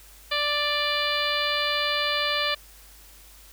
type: harmonic tone with a mistuned harmonic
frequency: 587.3 Hz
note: D5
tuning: in tune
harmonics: 1 / 2 / 3 / 4 / 5 / 6 / 7 / 8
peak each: -31 / -30 / -30 / -31 / -31 / -30 / -32 / -36 dBFS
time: 0.31-2.55 s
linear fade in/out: 10 ms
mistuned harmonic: 4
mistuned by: +17 cents
effects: added 50 Hz sine -51 dBFS peak until 3.52 s + white hiss -51 dBFS RMS until 3.52 s